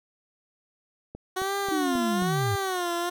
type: click train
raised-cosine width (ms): 2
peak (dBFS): -25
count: 5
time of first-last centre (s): 1.15-2.222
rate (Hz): 3.73
type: tone with vibrato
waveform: 15% pulse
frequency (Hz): 370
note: F#4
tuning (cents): 0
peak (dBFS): -20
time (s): 1.36-3.1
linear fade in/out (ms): 10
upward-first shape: sine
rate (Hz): 1.1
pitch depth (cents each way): 130
type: linear sweep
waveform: sine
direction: down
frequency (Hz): 320 to 95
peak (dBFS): -25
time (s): 1.71-2.56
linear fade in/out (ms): 10
effects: none

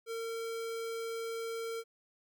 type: tone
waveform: square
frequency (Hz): 456.3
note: A#4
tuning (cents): -37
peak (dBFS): -37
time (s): 0.06-1.84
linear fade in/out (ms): 50
effects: none

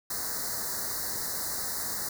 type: band-stop noise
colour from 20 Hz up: white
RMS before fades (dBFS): -33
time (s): 0.1-2.09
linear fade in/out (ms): 5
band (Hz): 2000 to 4000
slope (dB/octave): 96
effects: none

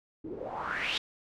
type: noise with low-pass filter sweep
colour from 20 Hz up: white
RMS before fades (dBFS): -35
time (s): 0.24-0.98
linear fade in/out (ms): 5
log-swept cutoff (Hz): 280 to 3700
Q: 5.7
effects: none

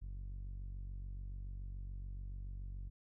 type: tone with low-pass filter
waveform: sawtooth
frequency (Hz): 47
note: F#1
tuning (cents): +28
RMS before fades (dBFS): -45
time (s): 0.01-2.9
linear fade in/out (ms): 20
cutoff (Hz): 100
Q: 0.63
effects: none

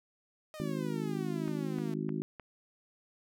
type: exponential sweep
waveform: sawtooth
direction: down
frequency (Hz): 629 to 220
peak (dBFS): -40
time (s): 0.54-1.94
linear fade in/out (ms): 0
type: harmonic tone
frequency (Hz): 52.5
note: G#1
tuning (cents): +19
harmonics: 3 / 4 / 5 / 6 / 7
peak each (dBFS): -37 / -38 / -39 / -40 / -40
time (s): 0.6-2.22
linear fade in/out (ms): 0
type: click train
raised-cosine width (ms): 0.5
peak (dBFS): -31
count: 4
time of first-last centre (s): 1.48-2.397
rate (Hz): 3.27
effects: none

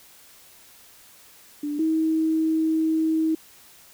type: tone pair in turn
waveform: sine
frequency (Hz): 293.7 / 318.8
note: D4 / D#4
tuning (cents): 0 / +42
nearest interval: minor second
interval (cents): 142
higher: second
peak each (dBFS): -25 / -19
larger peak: second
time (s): 1.63-1.79 / 1.79-3.35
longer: second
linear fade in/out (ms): 5
effects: white hiss -51 dBFS RMS until 3.93 s

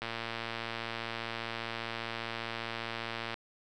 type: click train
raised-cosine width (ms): 0.3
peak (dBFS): -20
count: 383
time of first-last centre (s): 0.02-3.342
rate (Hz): 115
effects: none

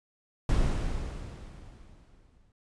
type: noise with exponential decay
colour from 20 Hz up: brown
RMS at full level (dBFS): -24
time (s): 0.49-2.52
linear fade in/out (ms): 2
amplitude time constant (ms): 440
effects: resampled to 22050 Hz

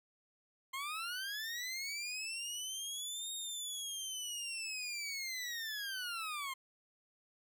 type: linear two-way sweep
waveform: 20% pulse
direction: up then down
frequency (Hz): 1045 to 3729 to 1045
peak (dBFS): -34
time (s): 0.73-6.54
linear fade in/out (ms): 10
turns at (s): 3.33
effects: none

